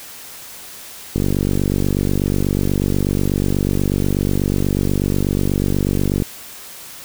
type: click train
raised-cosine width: 3 ms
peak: -5 dBFS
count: 245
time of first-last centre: 1.16-6.222 s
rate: 48.2 Hz
effects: white hiss -36 dBFS RMS until 7.04 s